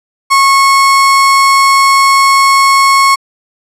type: tone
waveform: 35% pulse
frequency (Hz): 1095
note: C#6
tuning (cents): -22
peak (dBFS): -3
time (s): 0.3-3.16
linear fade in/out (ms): 20
effects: low-pass 11000 Hz 12 dB/octave